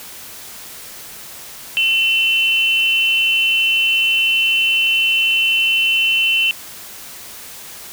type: tone pair together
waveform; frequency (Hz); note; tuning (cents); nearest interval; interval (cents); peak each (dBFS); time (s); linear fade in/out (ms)
sine; 2700 / 3032; E7 / F#7; +41 / +42; major second; 201; -14 / -18; 1.77-6.51; 0
effects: white hiss -35 dBFS RMS until 7.92 s